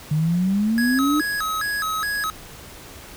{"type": "exponential sweep", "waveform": "sine", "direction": "up", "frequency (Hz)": [148.5, 308.2], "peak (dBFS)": -17, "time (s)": [0.11, 1.21], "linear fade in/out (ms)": 5}
{"type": "tone with vibrato", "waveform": "square", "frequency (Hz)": 1459, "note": "F#6", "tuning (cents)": -25, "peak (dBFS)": -23, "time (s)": [0.78, 2.3], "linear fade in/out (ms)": 0, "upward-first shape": "square", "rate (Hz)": 2.4, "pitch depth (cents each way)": 230}
{"effects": ["pink hiss -41 dBFS RMS until 3.16 s"]}